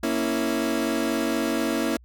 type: chord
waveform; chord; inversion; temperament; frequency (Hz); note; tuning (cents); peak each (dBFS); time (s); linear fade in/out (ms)
30% pulse; A# diminished; none; equal; 233.1 / 277.2 / 329.6; A#3 / C#4 / E4; 0 / 0 / 0; -25 / -25 / -24; 0.03-1.97; 5
effects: added 60 Hz sine -48 dBFS peak until 2.04 s